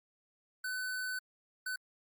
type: tone bursts at uneven times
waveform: square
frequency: 1507 Hz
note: F#6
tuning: 31 cents sharp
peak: -36 dBFS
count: 2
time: 0.64-1.19 / 1.66-1.76 s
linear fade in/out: 5 ms
effects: Opus 48 kbps